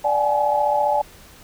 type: tone cluster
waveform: sine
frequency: 587 / 745 / 816 / 851 Hz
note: D5 / F#5 / G#5 / G#5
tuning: -1 / +12 / -31 / +42 cents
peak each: -21 / -26 / -27 / -19 dBFS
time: 0.04-1.02 s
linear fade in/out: 10 ms
effects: pink hiss -46 dBFS RMS until 1.43 s